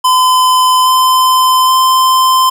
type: tone with pitch steps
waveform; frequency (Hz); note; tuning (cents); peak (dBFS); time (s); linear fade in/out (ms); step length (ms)
square; 1019 / 1027.3 / 1035.6; C6 / C6 / C6; -46 / -32 / -18; -7; 0.04-2.5; 10; 820
effects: none